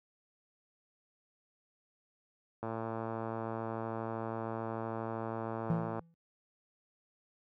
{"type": "click train", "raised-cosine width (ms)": 1, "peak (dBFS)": -24, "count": 381, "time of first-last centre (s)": [2.63, 5.993], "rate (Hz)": 113}
{"type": "tone with exponential decay", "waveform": "triangle", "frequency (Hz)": 166.8, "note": "E3", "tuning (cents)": 21, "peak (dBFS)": -24, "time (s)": [5.7, 6.14], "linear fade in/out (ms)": 0, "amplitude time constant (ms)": 95}
{"effects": ["high-pass 60 Hz 12 dB/octave"]}